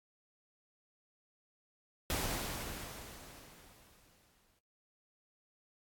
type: noise with exponential decay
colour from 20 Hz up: pink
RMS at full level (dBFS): -34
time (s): 2.1-4.59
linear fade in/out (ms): 1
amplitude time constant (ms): 540
effects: noise-tail reverb RT60 0.4 s tail -25 dB re dry + AAC 64 kbps